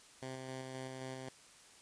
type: tone with tremolo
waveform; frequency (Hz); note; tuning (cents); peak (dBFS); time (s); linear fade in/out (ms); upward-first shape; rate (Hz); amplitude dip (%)
10% pulse; 130.7; C3; -1; -34; 0.22-1.29; 5; square; 3.8; 25
effects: white hiss -60 dBFS RMS until 1.81 s + resampled to 22050 Hz